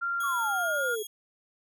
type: tone with pitch glide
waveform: sine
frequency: 1387 to 1418.6 Hz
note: F6 to F6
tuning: -12 to +27 cents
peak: -27 dBFS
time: 0.01-0.96 s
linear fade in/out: 20 ms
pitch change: +39 cents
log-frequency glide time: 0.47-0.71 s
type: tone with vibrato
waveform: 10% pulse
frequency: 3311 Hz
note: G#7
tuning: 6 cents flat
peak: -31 dBFS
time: 0.2-1.07 s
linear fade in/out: 5 ms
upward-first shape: sine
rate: 1.8 Hz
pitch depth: 20 cents each way
type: exponential sweep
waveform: sine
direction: down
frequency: 1168 to 415.3 Hz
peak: -30 dBFS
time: 0.23-1.03 s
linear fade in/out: 10 ms
effects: none